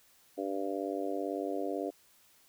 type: harmonic tone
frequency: 98 Hz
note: G2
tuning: in tune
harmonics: 3 / 4 / 5 / 6 / 7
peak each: -37 / -38 / -39 / -40 / -40 dBFS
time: 0.37-1.91 s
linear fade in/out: 20 ms
effects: white hiss -64 dBFS RMS until 2.48 s